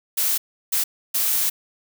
blue noise bursts at uneven times, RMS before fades -21 dBFS, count 3, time 0.17-0.38 / 0.72-0.84 / 1.14-1.5 s, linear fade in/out 10 ms, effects none

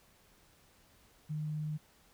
sine tone, 152.7 Hz, D#3, 32 cents flat, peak -34 dBFS, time 1.29-1.78 s, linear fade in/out 20 ms, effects pink hiss -65 dBFS RMS until 2.13 s

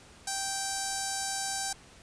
5% pulse tone with notch filter, 781 Hz, G5, 7 cents flat, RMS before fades -33 dBFS, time 0.27-1.73 s, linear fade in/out 5 ms, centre 2700 Hz, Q 0.7, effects pink hiss -54 dBFS RMS until 2.02 s + resampled to 22050 Hz

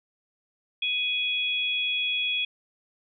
sine tone pair together, 2495 / 3347 Hz, D#7 / G#7, +4 / +13 cents, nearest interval perfect fourth, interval 509 cents, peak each -27 dBFS, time 0.82-2.45 s, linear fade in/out 5 ms, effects none

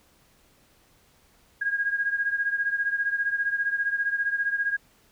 sine beating tone pair, 1631 / 1646 Hz, G#6 / G#6, -32 / -16 cents, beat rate 15 Hz, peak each -25 / -29 dBFS, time 1.61-4.77 s, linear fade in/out 10 ms, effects pink hiss -61 dBFS RMS until 5.11 s

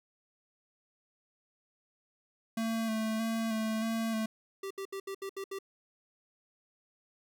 square tone with vibrato, 222.8 Hz, A3, 22 cents sharp, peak -31 dBFS, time 2.57-4.26 s, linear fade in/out 5 ms, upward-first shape square, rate 1.6 Hz, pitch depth 22 cents each way
square tone bursts, 390 Hz, G4, 9 cents flat, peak -37 dBFS, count 7, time 4.63-5.588 s, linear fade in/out 5 ms, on 76 ms, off 71 ms
effects none

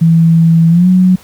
sine tone with pitch glide, 164.81 to 183.93 Hz, E3 to F#3, 0 to -10 cents, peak -4 dBFS, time 0.01-1.16 s, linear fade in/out 10 ms, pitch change +190 cents, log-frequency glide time 0.69-0.88 s, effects pink hiss -40 dBFS RMS until 1.23 s

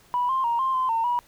sine tone with pitch steps, 981 / 1053 / 938 / 1054 / 1033 / 909 / 968 Hz, B5 / C6 / A#5 / C6 / C6 / A#5 / B5, -12 / +11 / +11 / +12 / -22 / -44 / -35 cents, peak -20 dBFS, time 0.14-1.19 s, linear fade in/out 0 ms, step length 150 ms, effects tanh soft clip ceiling -16 dBFS + pink hiss -56 dBFS RMS until 1.27 s

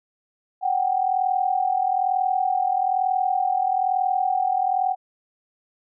sine tone pair together, 742.9 / 784 Hz, F#5 / G5, +7 / 0 cents, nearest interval minor second, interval 93 cents, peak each -21 / -23 dBFS, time 0.61-4.96 s, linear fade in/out 50 ms, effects none

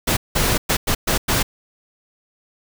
pink noise bursts at uneven times, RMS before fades -18 dBFS, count 6, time 0.07-0.17 / 0.35-0.58 / 0.69-0.77 / 0.87-0.95 / 1.07-1.18 / 1.28-1.43 s, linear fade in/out 10 ms, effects none

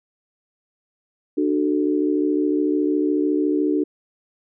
sine tone cluster, 299.5 / 373.4 / 439.2 Hz, D4 / F#4 / A4, +34 / +16 / -3 cents, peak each -19 / -23 / -26 dBFS, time 1.37-3.84 s, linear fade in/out 10 ms, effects none

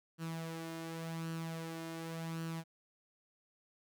sawtooth tone with flanger, 163.9 Hz, E3, 10 cents flat, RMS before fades -42 dBFS, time 0.18-2.64 s, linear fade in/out 50 ms, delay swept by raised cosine 0.68 to 2.88 ms, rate 0.89 Hz, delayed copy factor +0.5, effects none

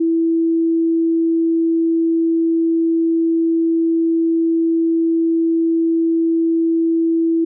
sine tone, 329.6 Hz, E4, in tune, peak -13 dBFS, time 0-7.45 s, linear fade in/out 10 ms, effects none

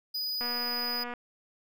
square tone, 4959 Hz, D#8, 7 cents flat, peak -31 dBFS, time 0.14-1.04 s, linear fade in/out 10 ms
click train, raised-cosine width 0.5 ms, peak -24 dBFS, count 177, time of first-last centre 0.41-1.137 s, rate 242 Hz
effects none

